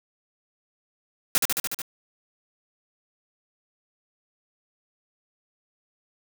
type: noise with echo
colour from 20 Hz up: white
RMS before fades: -20 dBFS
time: 1.35-1.38 s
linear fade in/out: 0 ms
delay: 73 ms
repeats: 6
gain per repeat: -2 dB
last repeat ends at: 1.818 s
effects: none